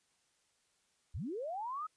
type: linear sweep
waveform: sine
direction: up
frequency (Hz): 47.94 to 1296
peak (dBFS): -37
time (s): 1.14-1.87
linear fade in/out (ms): 10
effects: white hiss -75 dBFS RMS until 1.96 s + resampled to 22050 Hz